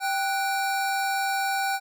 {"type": "tone pair together", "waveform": "square", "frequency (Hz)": [784, 1479], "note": ["G5", "F#6"], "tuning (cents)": [0, -1], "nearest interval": "major seventh", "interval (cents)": 1099, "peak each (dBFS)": [-26, -30], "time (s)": [0, 1.8], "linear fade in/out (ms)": 50, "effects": []}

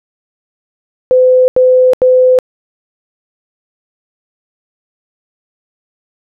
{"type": "tone bursts", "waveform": "sine", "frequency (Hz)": 509, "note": "C5", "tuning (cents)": -48, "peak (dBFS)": -4, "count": 3, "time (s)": [1.11, 2.388], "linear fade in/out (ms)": 0, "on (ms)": 370, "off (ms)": 84, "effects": []}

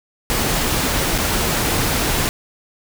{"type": "noise with dropouts", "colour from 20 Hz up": "pink", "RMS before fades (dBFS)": -19, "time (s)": [0.3, 2.29], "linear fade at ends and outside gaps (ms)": 0, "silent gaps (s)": [1.179, 1.185], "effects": []}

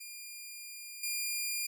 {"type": "tone with level steps", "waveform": "10% pulse", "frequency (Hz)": 2408, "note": "D7", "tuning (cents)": 43, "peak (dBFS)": [-35, -24], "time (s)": [0, 1.67], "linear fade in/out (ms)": 10, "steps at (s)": 1.03, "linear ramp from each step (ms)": 5, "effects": []}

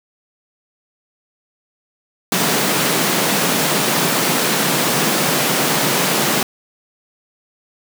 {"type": "high-pass noise", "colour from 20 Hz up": "pink", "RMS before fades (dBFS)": -17, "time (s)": [2.32, 6.43], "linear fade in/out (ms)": 2, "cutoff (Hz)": 140, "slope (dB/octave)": 48, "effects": []}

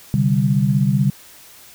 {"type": "chord", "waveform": "sine", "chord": "C suspended second", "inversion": "none", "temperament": "equal", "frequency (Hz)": [130.81, 146.83, 196], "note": ["C3", "D3", "G3"], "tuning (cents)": [0, 0, 0], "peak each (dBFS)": -18, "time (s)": [0.14, 1.1], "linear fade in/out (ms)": 0, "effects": ["white hiss -44 dBFS RMS until 1.74 s"]}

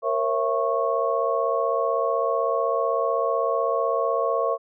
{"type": "tone cluster", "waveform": "sine", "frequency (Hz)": [466.1, 542, 666, 1100], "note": ["A#4", "C#5", "E5", "C#6"], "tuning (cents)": [0, -39, 18, -14], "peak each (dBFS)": -26, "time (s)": [0.02, 4.58], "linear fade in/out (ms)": 50, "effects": []}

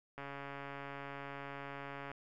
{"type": "click train", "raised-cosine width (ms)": 0.5, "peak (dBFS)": -30, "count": 272, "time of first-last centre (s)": [0.18, 2.116], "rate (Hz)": 140, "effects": []}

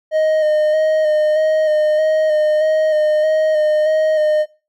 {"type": "tone with vibrato", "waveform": "triangle", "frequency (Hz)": 618, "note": "D#5", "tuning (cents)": -12, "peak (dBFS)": -10, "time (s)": [0.11, 4.46], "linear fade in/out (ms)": 50, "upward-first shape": "square", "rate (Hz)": 1.6, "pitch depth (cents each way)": 19, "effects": ["noise-tail reverb RT60 0.3 s tail -18 dB re dry"]}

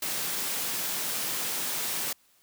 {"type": "high-pass noise", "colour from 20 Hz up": "white", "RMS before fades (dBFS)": -31, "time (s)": [0.02, 2.13], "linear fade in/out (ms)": 5, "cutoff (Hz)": 120, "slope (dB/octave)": 96, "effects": ["white hiss -64 dBFS RMS until 2.42 s"]}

